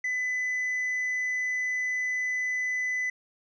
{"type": "tone with tanh clipping", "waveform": "sine", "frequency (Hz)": 2004, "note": "B6", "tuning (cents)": 25, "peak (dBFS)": -27, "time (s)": [0.04, 3.1], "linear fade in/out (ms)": 5, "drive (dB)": 2, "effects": []}